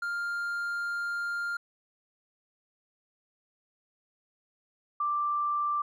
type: tone pair in turn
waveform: triangle / sine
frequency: 1400 / 1177.3 Hz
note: F6 / D6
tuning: +4 / +4 cents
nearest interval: minor third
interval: 300 cents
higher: first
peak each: -28 / -26 dBFS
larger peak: second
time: 0.02-1.57 / 5-5.82 s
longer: first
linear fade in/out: 5 ms
effects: none